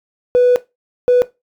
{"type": "tone bursts at uneven times", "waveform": "triangle", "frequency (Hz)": 493.9, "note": "B4", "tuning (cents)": 0, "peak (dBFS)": -4, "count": 2, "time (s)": [[0.35, 0.56], [1.08, 1.22]], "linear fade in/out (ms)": 0, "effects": ["noise-tail reverb RT60 0.2 s tail -18 dB re dry", "tanh soft clip ceiling -5 dBFS"]}